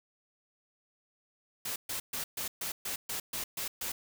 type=noise bursts; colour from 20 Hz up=white; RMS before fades=-36 dBFS; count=10; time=1.65-3.92 s; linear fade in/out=5 ms; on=110 ms; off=130 ms; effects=none